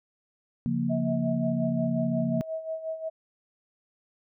sine chord, Bb minor, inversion first, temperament just, 139.85 / 174.81 / 233.1 Hz, Db3 / F3 / Bb3, +16 / +2 / 0 cents, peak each -31 / -30 / -27 dBFS, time 0.66-2.41 s, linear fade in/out 0 ms
sine tone with tremolo, 642 Hz, E5, 46 cents flat, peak -28 dBFS, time 0.89-3.1 s, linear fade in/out 20 ms, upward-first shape sine, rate 5.6 Hz, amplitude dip 70%
effects none

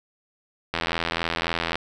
click train, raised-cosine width 0.3 ms, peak -8 dBFS, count 86, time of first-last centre 0.74-1.756 s, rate 83.7 Hz, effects none

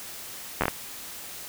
slowing click train, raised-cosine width 0.5 ms, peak -8 dBFS, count 5, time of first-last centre 0.61-0.682 s, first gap 11 ms, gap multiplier 1.34, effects white hiss -40 dBFS RMS until 1.48 s

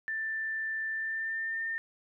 sine tone with pitch glide, 1773 to 1811.3 Hz, A6 to A6, +13 to +50 cents, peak -31 dBFS, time 0.08-1.78 s, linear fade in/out 0 ms, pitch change +37 cents, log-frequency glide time 0.89-1.65 s, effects none

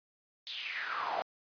brown noise with high-pass filter sweep, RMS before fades -37 dBFS, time 0.47-1.22 s, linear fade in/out 0 ms, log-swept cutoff 3900 to 670 Hz, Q 5.2, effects resampled to 11025 Hz

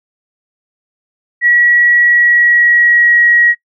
sine tone with pitch glide, 1924 to 1903 Hz, B6 to A#6, -46 to +35 cents, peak -6 dBFS, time 1.41-3.55 s, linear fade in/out 50 ms, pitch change -19 cents, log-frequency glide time 2-3.22 s, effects noise-tail reverb RT60 0.1 s tail -22 dB re dry

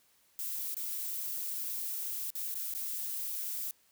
violet noise with dropouts, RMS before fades -37 dBFS, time 0.39-3.71 s, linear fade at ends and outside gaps 1 ms, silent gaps 0.744-0.767 / 2.304-2.353 / 2.543-2.554 / 2.739-2.749 s, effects white hiss -68 dBFS RMS until 3.91 s

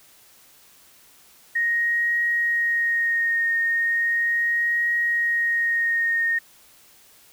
sine tone with vibrato, 1866 Hz, A#6, 1 cent sharp, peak -19 dBFS, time 1.55-6.39 s, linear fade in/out 10 ms, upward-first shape triangle, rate 0.37 Hz, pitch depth 20 cents each way, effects white hiss -53 dBFS RMS until 7.32 s

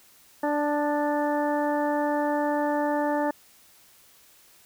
harmonic tone with a mistuned harmonic, 293.7 Hz, D4, in tune, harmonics 1 / 2 / 3 / 4 / 5 / 6, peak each -27 / -27 / -28 / -39 / -41 / -36 dBFS, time 0.43-3.31 s, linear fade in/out 5 ms, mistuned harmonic 4, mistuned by +26 cents, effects white hiss -56 dBFS RMS until 4.65 s

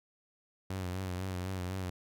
sawtooth tone with vibrato, 92.5 Hz, F#2, in tune, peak -31 dBFS, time 0.7-1.9 s, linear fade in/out 5 ms, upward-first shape sine, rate 4 Hz, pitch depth 56 cents each way, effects none

